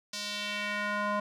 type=tone with band-pass filter sweep; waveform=square; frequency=206.9 Hz; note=G#3; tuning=6 cents flat; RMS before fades=-33 dBFS; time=0.13-1.2 s; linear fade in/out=5 ms; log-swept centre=5200 to 940 Hz; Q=1.7; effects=none